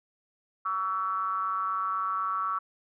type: ring-modulated tone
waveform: triangle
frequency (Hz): 98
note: G2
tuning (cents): 0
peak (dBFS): -22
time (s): 0.65-2.59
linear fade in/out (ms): 10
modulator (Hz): 1230
effects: none